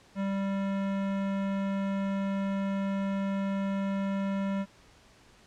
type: tone with hard clipping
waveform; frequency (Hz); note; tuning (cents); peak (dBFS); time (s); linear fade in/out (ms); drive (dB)
sine; 196; G3; 0; -30; 0.15-4.66; 50; 18
effects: pink hiss -58 dBFS RMS until 5.46 s + low-pass 7000 Hz 12 dB/octave